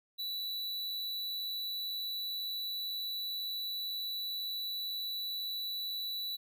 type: tone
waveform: square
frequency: 3951 Hz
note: B7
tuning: in tune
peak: -36 dBFS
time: 0.18-6.37 s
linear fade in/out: 20 ms
effects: none